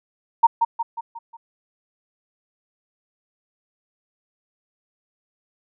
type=tone with echo; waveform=sine; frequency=925 Hz; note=A#5; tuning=14 cents flat; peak=-8 dBFS; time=0.43-0.47 s; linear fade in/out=10 ms; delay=180 ms; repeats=5; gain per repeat=-6 dB; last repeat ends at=1.37 s; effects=none